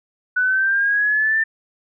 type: linear sweep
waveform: sine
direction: up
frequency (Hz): 1480 to 1794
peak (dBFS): -15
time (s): 0.36-1.44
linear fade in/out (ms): 10
effects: none